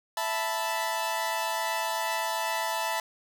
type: chord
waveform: sawtooth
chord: E suspended fourth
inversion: none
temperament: equal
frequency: 659.3 / 880 / 987.8 Hz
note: E5 / A5 / B5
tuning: 0 / 0 / 0 cents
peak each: -30 / -27 / -29 dBFS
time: 0.17-3 s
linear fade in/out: 2 ms
effects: none